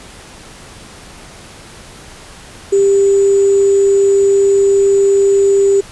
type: tone with sample-and-hold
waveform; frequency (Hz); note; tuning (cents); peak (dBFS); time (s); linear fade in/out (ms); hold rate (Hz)
sine; 395.3; G4; +15; -7; 2.72-5.81; 10; 7350
effects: pink hiss -36 dBFS RMS until 5.91 s + resampled to 24000 Hz